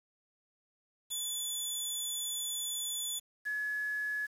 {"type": "tone pair in turn", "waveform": ["15% pulse", "sine"], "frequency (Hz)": [3463, 1698.8], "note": ["A7", "G#6"], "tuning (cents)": [-28, 39], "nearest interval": "octave", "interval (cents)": 1233, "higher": "first", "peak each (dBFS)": [-27, -32], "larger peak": "first", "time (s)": [[1.1, 3.2], [3.45, 4.27]], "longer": "first", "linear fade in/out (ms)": 20, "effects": ["resampled to 32000 Hz", "9-bit"]}